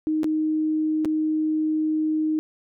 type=tone with dropouts; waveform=sine; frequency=311.1 Hz; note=D#4; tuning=in tune; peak=-20 dBFS; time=0.07-2.39 s; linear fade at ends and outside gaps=0 ms; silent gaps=0.233-0.243 / 1.048-1.055 s; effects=none